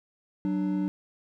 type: tone pair together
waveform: triangle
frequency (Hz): 187.1 / 297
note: F#3 / D4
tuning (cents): +20 / +20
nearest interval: minor sixth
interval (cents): 800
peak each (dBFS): -26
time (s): 0.45-0.88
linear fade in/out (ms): 0
effects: none